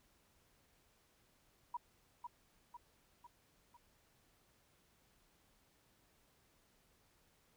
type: tone with echo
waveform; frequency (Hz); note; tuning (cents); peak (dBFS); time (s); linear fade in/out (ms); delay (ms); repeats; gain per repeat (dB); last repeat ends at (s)
sine; 963; B5; -44; -38; 1.74-1.77; 5; 500; 4; -5; 3.77
effects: pink hiss -73 dBFS RMS until 7.56 s